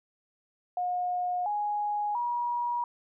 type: tone with pitch steps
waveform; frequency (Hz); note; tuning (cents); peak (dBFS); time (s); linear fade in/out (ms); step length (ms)
sine; 719 / 830.7 / 959.7; F#5 / G#5 / B5; -50 / 0 / -50; -27; 0.77-2.84; 2; 690
effects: none